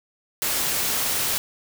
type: noise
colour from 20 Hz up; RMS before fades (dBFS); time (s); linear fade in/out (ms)
white; -24; 0.42-1.38; 0
effects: none